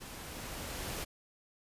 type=noise with level ramp; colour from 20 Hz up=pink; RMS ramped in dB=-47 to -38 dBFS; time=0-1.05 s; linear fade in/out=20 ms; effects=resampled to 32000 Hz

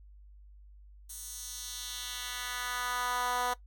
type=tone with high-pass filter sweep; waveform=10% pulse; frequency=246.9 Hz; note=B3; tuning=in tune; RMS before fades=-36 dBFS; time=1.09-3.54 s; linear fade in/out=10 ms; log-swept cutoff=8500 to 660 Hz; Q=1.3; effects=noise-tail reverb RT60 0.1 s tail -17 dB re dry + added 50 Hz sine -51 dBFS peak until 3.66 s

